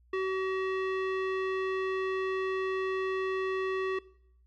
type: tone with low-pass filter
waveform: square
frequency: 379.3 Hz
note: F#4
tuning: 43 cents sharp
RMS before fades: -31 dBFS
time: 0.13-3.99 s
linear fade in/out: 5 ms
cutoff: 2300 Hz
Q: 1.4
effects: noise-tail reverb RT60 0.7 s tail -21 dB re dry + added 60 Hz sine -60 dBFS peak until 4.46 s